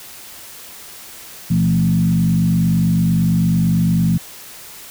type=tone with frequency modulation; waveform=sine; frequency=169.3 Hz; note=E3; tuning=46 cents sharp; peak=-12 dBFS; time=1.5-4.18 s; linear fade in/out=10 ms; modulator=48.9 Hz; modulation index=1; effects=white hiss -37 dBFS RMS until 4.9 s